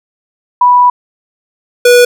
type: tone pair in turn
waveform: sine / square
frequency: 984 / 487.9 Hz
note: B5 / B4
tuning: -7 / -21 cents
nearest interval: octave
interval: 1214 cents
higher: first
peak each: -3 dBFS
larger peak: neither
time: 0.61-0.9 / 1.85-2.05 s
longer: first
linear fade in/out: 5 ms
effects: none